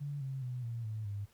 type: tone with pitch steps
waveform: sine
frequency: 143.5 / 133.89 / 124.92 / 116.56 / 108.75 / 101.47 Hz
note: D3 / C3 / B2 / A#2 / A2 / G#2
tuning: -40 / +40 / +20 / 0 / -20 / -40 cents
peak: -36 dBFS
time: 0-1.26 s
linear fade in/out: 20 ms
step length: 210 ms
effects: pink hiss -68 dBFS RMS until 1.33 s